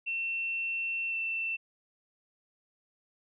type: tone with pitch glide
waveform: sine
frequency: 2700 to 2680 Hz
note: E7 to E7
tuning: +41 to +28 cents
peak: -30 dBFS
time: 0.06-1.57 s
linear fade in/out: 20 ms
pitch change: -13 cents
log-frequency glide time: 1.09-1.16 s
effects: none